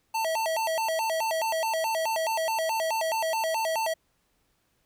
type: tone with vibrato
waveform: square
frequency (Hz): 760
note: F#5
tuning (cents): +46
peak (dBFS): -26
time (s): 0.14-3.94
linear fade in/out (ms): 10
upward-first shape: square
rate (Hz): 4.7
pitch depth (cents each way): 280
effects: pink hiss -71 dBFS RMS until 4.85 s